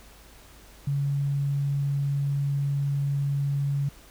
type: tone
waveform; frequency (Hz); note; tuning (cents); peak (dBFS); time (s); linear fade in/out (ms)
sine; 140.8; C#3; +27; -23; 0.87-3.89; 5
effects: added 51 Hz sine -52 dBFS peak until 4.1 s + pink hiss -52 dBFS RMS until 4.1 s

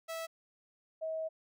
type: tone pair in turn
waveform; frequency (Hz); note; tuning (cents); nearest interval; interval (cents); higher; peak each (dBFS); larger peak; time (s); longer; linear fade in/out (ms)
sawtooth / sine; 654 / 639.4; E5 / D#5; -14 / +47; unison; 39; first; -34 / -34; neither; 0.08-0.27 / 1.01-1.29; second; 20
effects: none

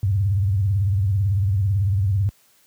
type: tone with vibrato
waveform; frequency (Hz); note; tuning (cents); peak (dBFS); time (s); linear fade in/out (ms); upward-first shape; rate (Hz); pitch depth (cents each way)
sine; 98; G2; 0; -16; 0.03-2.29; 0; triangle; 18; 190
effects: white hiss -58 dBFS RMS until 2.66 s + high-pass 60 Hz 12 dB/octave

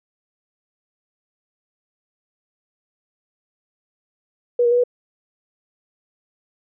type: tone with pitch steps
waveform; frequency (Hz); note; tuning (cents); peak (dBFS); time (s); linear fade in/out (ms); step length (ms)
sine; 484.2 / 474.2 / 485.8 / 490.3; B4 / A#4 / B4 / B4; -34 / +30 / -29 / -13; -13; 4.59-4.838; 5; 62
effects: none

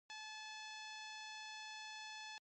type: tone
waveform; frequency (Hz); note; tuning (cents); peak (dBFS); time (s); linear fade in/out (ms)
10% pulse; 864; A5; -32; -40; 0.1-2.38; 0
effects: MP3 32 kbps

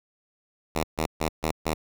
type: tone bursts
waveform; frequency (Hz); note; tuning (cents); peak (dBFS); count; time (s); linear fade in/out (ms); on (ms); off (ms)
5% pulse; 79; D#2; +27; -13; 5; 0.75-1.74; 5; 86; 140
effects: none

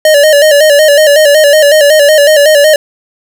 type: tone with vibrato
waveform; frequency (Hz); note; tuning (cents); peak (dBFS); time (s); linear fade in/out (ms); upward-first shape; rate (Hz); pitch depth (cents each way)
square; 596; D5; +25; -3; 0.05-2.76; 2; square; 5.4; 67
effects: none

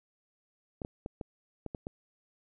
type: clicks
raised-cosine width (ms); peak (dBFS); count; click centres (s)
2; -24; 7; 0.818 / 0.849 / 1.061 / 1.212 / 1.663 / 1.748 / 1.869
effects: none

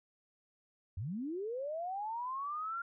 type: linear sweep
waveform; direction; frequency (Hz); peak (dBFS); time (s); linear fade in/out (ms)
sine; up; 78.9 to 1402; -36; 0.97-2.82; 5
effects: none

